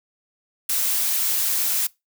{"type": "noise", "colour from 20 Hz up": "blue", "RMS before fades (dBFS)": -22, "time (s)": [0.69, 1.87], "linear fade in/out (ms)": 5, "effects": ["noise-tail reverb RT60 0.2 s tail -22 dB re dry"]}